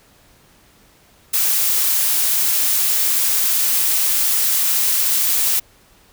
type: noise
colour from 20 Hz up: blue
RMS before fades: -17 dBFS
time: 1.33-5.6 s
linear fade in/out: 10 ms
effects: pink hiss -52 dBFS RMS until 6.12 s